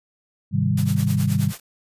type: chord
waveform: sine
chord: Ab major seventh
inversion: none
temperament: equal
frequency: 103.83 / 130.81 / 155.56 / 196 Hz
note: Ab2 / C3 / Eb3 / G3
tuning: 0 / 0 / 0 / 0 cents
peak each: -23 dBFS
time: 0.51-1.53 s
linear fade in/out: 50 ms
type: noise with tremolo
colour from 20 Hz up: white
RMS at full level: -32 dBFS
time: 0.77-1.6 s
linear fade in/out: 5 ms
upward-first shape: triangle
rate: 9.5 Hz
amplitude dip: 95%
effects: resampled to 32000 Hz